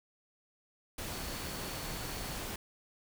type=tone in noise; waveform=sine; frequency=4435 Hz; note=C#8; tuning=in tune; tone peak=-51 dBFS; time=1.12-2.37 s; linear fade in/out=5 ms; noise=pink; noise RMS=-40 dBFS; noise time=0.98-2.56 s; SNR=-14 dB; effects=none

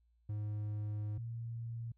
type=tone pair in turn; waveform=triangle / sine; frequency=105.2 / 116.07 Hz; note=G#2 / A#2; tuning=+23 / -7 cents; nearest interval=major second; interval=170 cents; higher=second; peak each=-34 / -39 dBFS; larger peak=first; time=0.29-1.18 / 1.18-1.92 s; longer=first; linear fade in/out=5 ms; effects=added 58 Hz sine -69 dBFS peak until 1.97 s

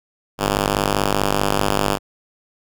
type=ring-modulated tone; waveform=5% pulse; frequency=100.5 Hz; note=G2; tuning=44 cents sharp; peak=-3 dBFS; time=0.38-1.99 s; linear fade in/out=50 ms; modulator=72.7 Hz; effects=none

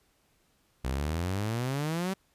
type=exponential sweep; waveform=sawtooth; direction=up; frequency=61.74 to 196 Hz; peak=-25 dBFS; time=0.84-2.14 s; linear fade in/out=10 ms; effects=pink hiss -69 dBFS RMS until 2.34 s + resampled to 32000 Hz

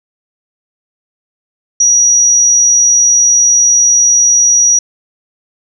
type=tone; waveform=sine; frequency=5790 Hz; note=F#8; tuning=38 cents flat; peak=-5 dBFS; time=1.8-4.79 s; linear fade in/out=5 ms; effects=none

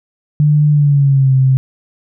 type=tone with pitch glide; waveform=sine; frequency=149.1 to 132.07 Hz; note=D3 to C3; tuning=+27 to +17 cents; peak=-7 dBFS; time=0.4-1.57 s; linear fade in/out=0 ms; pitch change=-210 cents; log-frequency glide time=0.7-1.33 s; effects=none

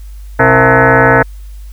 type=tone with frequency modulation; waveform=sine; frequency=520 Hz; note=C5; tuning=11 cents flat; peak=-4 dBFS; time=0.39-1.23 s; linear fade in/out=10 ms; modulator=196 Hz; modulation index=6.6; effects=added 50 Hz sine -26 dBFS peak until 1.72 s + white hiss -48 dBFS RMS until 1.72 s

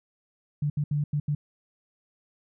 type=tone bursts at uneven times; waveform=sine; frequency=146.83 Hz; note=D3; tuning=in tune; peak=-23 dBFS; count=5; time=0.62-0.7 / 0.77-0.84 / 0.91-1.04 / 1.13-1.2 / 1.28-1.35 s; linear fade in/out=5 ms; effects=none

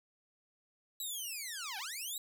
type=linear two-way sweep; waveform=10% pulse; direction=down then up; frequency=3951 to 740 to 3951 Hz; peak=-31 dBFS; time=1-2.18 s; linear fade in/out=2 ms; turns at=1.78 s; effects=none

